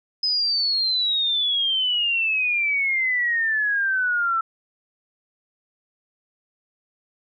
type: exponential sweep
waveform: sine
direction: down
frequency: 5080 to 1325 Hz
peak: -19 dBFS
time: 0.23-4.41 s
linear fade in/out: 5 ms
effects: none

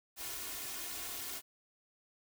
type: noise with comb filter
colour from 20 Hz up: white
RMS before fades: -42 dBFS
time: 0.16-1.42 s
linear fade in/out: 50 ms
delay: 2.8 ms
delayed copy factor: +0.65
effects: none

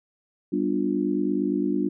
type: chord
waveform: sine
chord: G dominant seventh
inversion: none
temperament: just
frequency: 196 / 245 / 294 / 352.8 Hz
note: G3 / B3 / D4 / F4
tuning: 0 / -14 / +2 / +18 cents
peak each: -28 / -29 / -25 / -28 dBFS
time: 0.52-1.89 s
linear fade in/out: 10 ms
effects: none

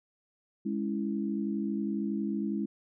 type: chord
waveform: sine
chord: C# minor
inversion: second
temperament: equal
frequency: 207.7 / 277.2 / 329.6 Hz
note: G#3 / C#4 / E4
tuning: 0 / 0 / 0 cents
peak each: -31 / -36 / -35 dBFS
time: 0.65-2.66 s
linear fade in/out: 10 ms
effects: none

